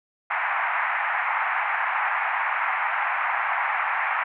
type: band-pass noise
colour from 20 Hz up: pink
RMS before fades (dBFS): -25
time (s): 0.3-4.24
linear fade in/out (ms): 10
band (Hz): 770 to 2300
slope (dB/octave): 48
effects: none